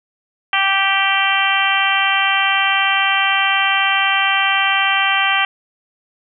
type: harmonic tone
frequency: 390.5 Hz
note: G4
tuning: 7 cents flat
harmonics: 2 / 3 / 4 / 5 / 6 / 7 / 8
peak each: -21 / -21 / -21 / -21 / -21 / -21 / -21 dBFS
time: 0.53-5.45 s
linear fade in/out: 2 ms
effects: none